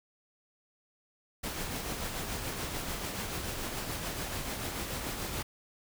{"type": "noise with tremolo", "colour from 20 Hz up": "pink", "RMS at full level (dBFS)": -35, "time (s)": [1.43, 5.43], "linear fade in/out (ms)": 10, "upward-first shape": "triangle", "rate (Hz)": 6.9, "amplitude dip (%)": 40, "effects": []}